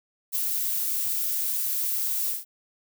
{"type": "noise with ADSR envelope", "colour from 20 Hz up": "violet", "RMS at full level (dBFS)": -24, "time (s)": [0.32, 2.45], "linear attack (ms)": 38, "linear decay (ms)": 8, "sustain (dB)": -3, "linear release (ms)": 160, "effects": []}